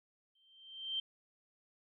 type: tone with exponential growth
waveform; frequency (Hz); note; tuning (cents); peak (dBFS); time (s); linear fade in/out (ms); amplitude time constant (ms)
sine; 3136; G7; 0; -32; 0.35-1; 5; 140
effects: none